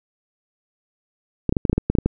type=clicks; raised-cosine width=3 ms; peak=-5 dBFS; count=11; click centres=1.493 / 1.525 / 1.568 / 1.652 / 1.697 / 1.73 / 1.78 / 1.9 / 1.952 / 1.986 / 2.06 s; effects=none